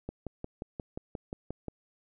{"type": "click train", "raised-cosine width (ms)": 2, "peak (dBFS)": -23, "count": 10, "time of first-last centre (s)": [0.09, 1.683], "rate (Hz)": 5.65, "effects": []}